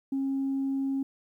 sine tone, 271.2 Hz, C#4, 38 cents flat, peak -25 dBFS, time 0.12-1.03 s, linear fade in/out 5 ms, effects tanh soft clip ceiling -23 dBFS + 11-bit

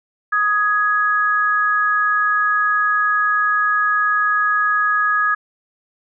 sine tone pair together, 1250 / 1670.5 Hz, D#6 / G#6, +8 / +10 cents, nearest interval perfect fourth, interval 502 cents, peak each -17 / -17 dBFS, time 0.32-5.35 s, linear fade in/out 10 ms, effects none

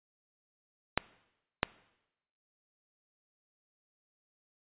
clicks, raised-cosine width 0.3 ms, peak -8 dBFS, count 2, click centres 0.976 / 1.631 s, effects noise-tail reverb RT60 0.9 s tail -21 dB re dry + resampled to 8000 Hz

